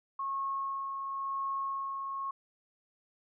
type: tone with tremolo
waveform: sine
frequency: 1091 Hz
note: C#6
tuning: 28 cents flat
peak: -31 dBFS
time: 0.19-2.31 s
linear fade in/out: 5 ms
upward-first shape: sine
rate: 0.95 Hz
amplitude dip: 35%
effects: none